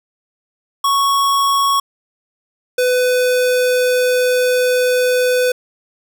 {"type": "tone pair in turn", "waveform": "square", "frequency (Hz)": [1108.7, 500.5], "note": ["C#6", "B4"], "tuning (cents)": [0, 23], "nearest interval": "octave + major second", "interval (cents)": 1377, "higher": "first", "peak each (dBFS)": -13, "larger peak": "neither", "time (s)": [[0.84, 1.8], [2.78, 5.52]], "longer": "second", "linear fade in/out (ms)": 5, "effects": []}